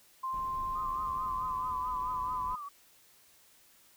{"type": "tone with pitch glide", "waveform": "sine", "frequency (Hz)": [1048, 1011.1], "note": ["C6", "B5"], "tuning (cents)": [2, 40], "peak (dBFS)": -32, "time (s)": [0.23, 2.56], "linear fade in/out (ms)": 10, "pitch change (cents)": -62, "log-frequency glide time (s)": [1.06, 1.82]}
{"type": "noise", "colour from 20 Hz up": "brown", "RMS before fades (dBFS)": -47, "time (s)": [0.33, 2.55], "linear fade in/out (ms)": 5}
{"type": "tone with vibrato", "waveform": "sine", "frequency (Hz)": 1191, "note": "D6", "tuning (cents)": 24, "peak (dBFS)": -39, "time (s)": [0.75, 2.69], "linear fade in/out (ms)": 10, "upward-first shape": "triangle", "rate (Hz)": 4.6, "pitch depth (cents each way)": 110}
{"effects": ["white hiss -62 dBFS RMS until 3.96 s"]}